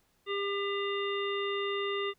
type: harmonic tone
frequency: 400 Hz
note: G4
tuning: 35 cents sharp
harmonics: 1 / 3 / 5 / 7 / 9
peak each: -32 / -37 / -39 / -40 / -42 dBFS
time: 0.26-2.14 s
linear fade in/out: 50 ms
effects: pink hiss -71 dBFS RMS until 2.18 s